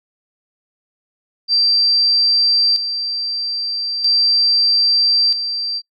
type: tone with tremolo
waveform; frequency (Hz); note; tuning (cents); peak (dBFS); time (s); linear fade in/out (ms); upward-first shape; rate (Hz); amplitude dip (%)
sine; 4699; D8; 0; -11; 1.48-5.82; 50; square; 0.39; 60
effects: noise-tail reverb RT60 0.1 s tail -23 dB re dry